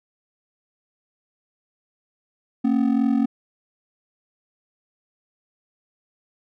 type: ring-modulated tone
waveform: triangle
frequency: 249.9 Hz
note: B3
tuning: 21 cents sharp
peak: -12 dBFS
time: 2.64-3.26 s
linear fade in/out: 10 ms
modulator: 21.8 Hz
effects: none